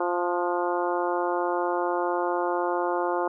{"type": "harmonic tone with a mistuned harmonic", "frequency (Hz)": 175.6, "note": "F3", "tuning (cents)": 10, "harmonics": [2, 3, 4, 5, 6, 7, 8], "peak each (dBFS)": [-28, -30, -31, -30, -33, -36, -38], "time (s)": [0, 3.28], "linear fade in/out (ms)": 5, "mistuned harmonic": 8, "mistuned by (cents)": 27, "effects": []}